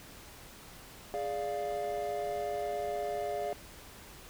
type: chord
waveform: triangle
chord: D diminished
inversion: second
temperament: equal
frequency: 415.3 / 587.3 / 698.5 Hz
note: Ab4 / D5 / F5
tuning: 0 / 0 / 0 cents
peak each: -36 / -35 / -34 dBFS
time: 1.14-3.53 s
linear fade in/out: 0 ms
effects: pink hiss -51 dBFS RMS until 4.29 s